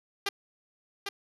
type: tone with echo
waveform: 5% pulse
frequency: 399.7 Hz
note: G4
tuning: 34 cents sharp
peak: -16 dBFS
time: 0.26-0.29 s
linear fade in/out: 5 ms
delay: 800 ms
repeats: 1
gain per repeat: -5 dB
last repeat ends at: 1.09 s
effects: low-pass 10000 Hz 12 dB/octave